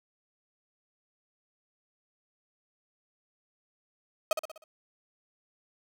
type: tone with echo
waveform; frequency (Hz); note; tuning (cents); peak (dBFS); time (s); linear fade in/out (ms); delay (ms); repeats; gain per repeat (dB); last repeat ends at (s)
35% pulse; 631; D#5; +24; -21; 4.31-4.33; 2; 62; 5; -6; 4.64
effects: none